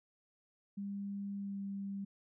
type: tone with pitch glide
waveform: sine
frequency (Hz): 200 to 197.82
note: G3 to G3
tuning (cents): +35 to +16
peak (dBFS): -38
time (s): 0.77-2.05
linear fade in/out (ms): 10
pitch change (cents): -19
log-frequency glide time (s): 1.37-1.59
effects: none